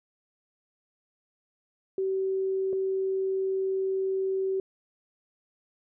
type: tone pair in turn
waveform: sine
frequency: 382.8 / 382.8 Hz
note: G4 / G4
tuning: -41 / -41 cents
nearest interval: unison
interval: 0 cents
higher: neither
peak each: -25 dBFS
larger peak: neither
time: 1.98-2.73 / 2.73-4.6 s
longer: second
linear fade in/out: 2 ms
effects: none